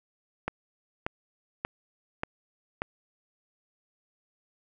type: click train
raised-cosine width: 0.5 ms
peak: -14 dBFS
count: 5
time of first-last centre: 0.48-2.819 s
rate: 1.71 Hz
effects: none